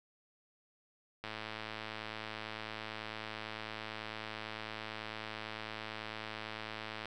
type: click train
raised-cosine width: 0.3 ms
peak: -25 dBFS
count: 635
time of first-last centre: 1.24-7.057 s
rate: 109 Hz
effects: none